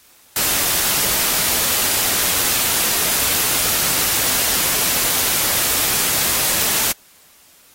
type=noise; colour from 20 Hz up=white; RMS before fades=-18 dBFS; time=0.36-6.92 s; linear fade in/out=2 ms; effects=white hiss -50 dBFS RMS until 7.74 s + AAC 48 kbps